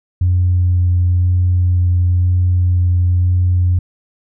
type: tone with vibrato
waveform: sine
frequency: 89.4 Hz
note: F2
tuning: 41 cents sharp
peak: -9 dBFS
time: 0.21-3.79 s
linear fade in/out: 5 ms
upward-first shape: sine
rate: 1 Hz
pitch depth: 11 cents each way
effects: tanh soft clip ceiling -6 dBFS